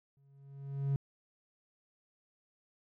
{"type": "tone with exponential growth", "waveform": "triangle", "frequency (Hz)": 138.59, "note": "C#3", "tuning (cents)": 0, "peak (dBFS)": -24, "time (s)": [0.17, 0.96], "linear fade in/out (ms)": 0, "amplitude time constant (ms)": 170, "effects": ["tanh soft clip ceiling -21 dBFS"]}